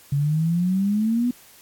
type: exponential sweep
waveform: sine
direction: up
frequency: 138.59 to 249.2 Hz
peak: -18 dBFS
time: 0.12-1.31 s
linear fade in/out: 5 ms
effects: white hiss -50 dBFS RMS until 1.61 s + AAC 64 kbps